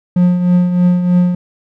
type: tone with tremolo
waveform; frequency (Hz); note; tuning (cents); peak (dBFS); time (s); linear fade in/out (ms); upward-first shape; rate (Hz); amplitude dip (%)
triangle; 178.3; F3; +36; -4; 0.16-1.35; 5; triangle; 3.2; 60
effects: none